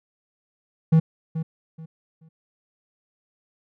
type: tone with echo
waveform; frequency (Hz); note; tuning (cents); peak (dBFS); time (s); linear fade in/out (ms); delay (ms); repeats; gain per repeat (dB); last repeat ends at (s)
triangle; 160.8; E3; -43; -10; 0.92-1; 10; 430; 3; -12; 2.29
effects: none